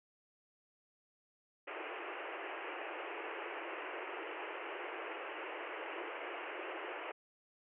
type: band-pass noise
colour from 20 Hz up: pink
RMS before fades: -44 dBFS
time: 1.67-7.12 s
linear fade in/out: 10 ms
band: 320 to 2900 Hz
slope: 96 dB/octave
effects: none